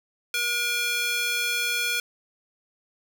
square tone with high-pass filter, 478.5 Hz, A#4, 45 cents sharp, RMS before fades -26 dBFS, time 0.34-2 s, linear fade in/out 2 ms, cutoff 2100 Hz, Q 1.5, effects none

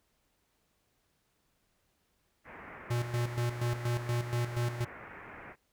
white low-pass noise, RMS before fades -48 dBFS, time 2.44-5.56 s, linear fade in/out 50 ms, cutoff 2200 Hz, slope 48 dB/octave
square tone with tremolo, 120 Hz, B2, 49 cents flat, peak -29 dBFS, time 2.9-4.85 s, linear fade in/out 10 ms, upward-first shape square, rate 4.2 Hz, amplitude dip 65%
effects pink hiss -75 dBFS RMS until 5.72 s

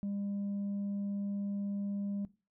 sine tone, 200.9 Hz, G3, 43 cents sharp, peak -31 dBFS, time 0.03-2.25 s, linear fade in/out 0 ms, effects noise-tail reverb RT60 0.3 s tail -20 dB re dry + tanh soft clip ceiling -32 dBFS

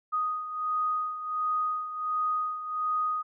sine beating tone pair, 1244.5 / 1245.9 Hz, D#6 / D#6, 0 / +2 cents, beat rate 1.4 Hz, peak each -28 / -34 dBFS, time 0.12-3.23 s, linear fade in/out 20 ms, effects none

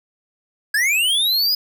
square linear sweep, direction up, 1621 to 5030 Hz, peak -16 dBFS, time 0.74-1.55 s, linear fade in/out 5 ms, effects none

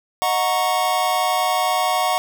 square chord, D# minor seventh, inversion none, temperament equal with one note detuned, 622.3 / 733.2 / 932.3 / 1108.7 Hz, D#5 / F#5 / A#5 / C#6, 0 / -16 / 0 / 0 cents, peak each -27 / -21 / -26 / -24 dBFS, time 0.22-2.18 s, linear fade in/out 0 ms, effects none

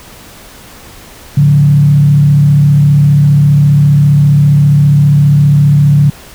sine tone with frequency modulation, 144.7 Hz, D3, 25 cents flat, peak -3 dBFS, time 1.37-6.1 s, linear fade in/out 5 ms, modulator 34.9 Hz, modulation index 0.51, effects pink hiss -34 dBFS RMS until 6.34 s

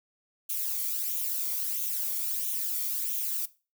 violet noise with flanger, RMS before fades -31 dBFS, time 0.49-3.46 s, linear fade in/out 10 ms, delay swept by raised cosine 0.3 to 0.91 ms, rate 1.5 Hz, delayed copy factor +0.55, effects noise-tail reverb RT60 0.3 s tail -18 dB re dry

